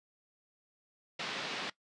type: band-pass noise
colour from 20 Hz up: white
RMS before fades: -39 dBFS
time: 1.19-1.7 s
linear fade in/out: 5 ms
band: 150 to 4200 Hz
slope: 24 dB/octave
effects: noise-tail reverb RT60 0.1 s tail -19 dB re dry + resampled to 22050 Hz